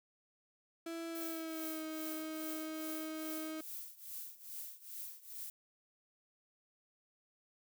35% pulse tone with pitch glide, 331.8 to 314.8 Hz, E4 to D#4, +11 to +20 cents, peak -39 dBFS, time 0.86-3.61 s, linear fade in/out 5 ms, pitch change -91 cents, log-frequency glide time 1.09-1.82 s
violet noise with tremolo, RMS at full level -44 dBFS, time 1.15-5.5 s, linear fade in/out 2 ms, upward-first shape triangle, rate 2.4 Hz, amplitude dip 90%
effects none

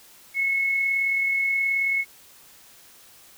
sine tone with amplitude modulation, 2189 Hz, C#7, 22 cents flat, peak -19 dBFS, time 0.34-2.05 s, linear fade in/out 50 ms, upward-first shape sine, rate 38.7 Hz, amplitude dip 30%, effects white hiss -51 dBFS RMS until 3.37 s

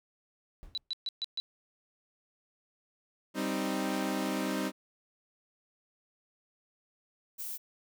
brown noise with exponential decay, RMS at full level -47 dBFS, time 0.63-0.9 s, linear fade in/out 0 ms, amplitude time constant 57 ms
sine tone bursts, 3951 Hz, B7, in tune, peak -31 dBFS, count 5, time 0.75-1.4 s, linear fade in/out 0 ms, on 26 ms, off 130 ms
sawtooth chord, C minor, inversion second, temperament equal, 196 / 261.6 / 311.1 Hz, G3 / C4 / Eb4, 0 / 0 / 0 cents, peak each -31 dBFS, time 3.34-4.72 s, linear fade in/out 50 ms
violet noise, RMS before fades -39 dBFS, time 7.38-7.58 s, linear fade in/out 20 ms
effects none

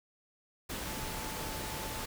sine tone in noise, 876 Hz, A5, 8 cents flat, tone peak -46 dBFS, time 0.86-2.05 s, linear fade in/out 10 ms, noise pink, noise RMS -39 dBFS, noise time 0.69-2.06 s, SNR -10 dB, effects none

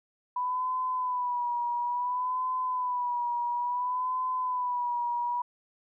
sine tone with vibrato, 987.8 Hz, B5, in tune, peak -27 dBFS, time 0.36-5.42 s, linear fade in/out 5 ms, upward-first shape sine, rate 0.58 Hz, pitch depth 53 cents each way, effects none

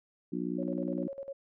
harmonic tone, 60 Hz, B1, 49 cents flat, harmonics 3 / 4 / 5 / 6, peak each -37 / -37 / -35 / -39 dBFS, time 0.32-1.08 s, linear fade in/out 10 ms
sine tone with tremolo, 550 Hz, C#5, 14 cents flat, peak -36 dBFS, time 0.58-1.33 s, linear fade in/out 10 ms, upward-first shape square, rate 10 Hz, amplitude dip 75%
effects none

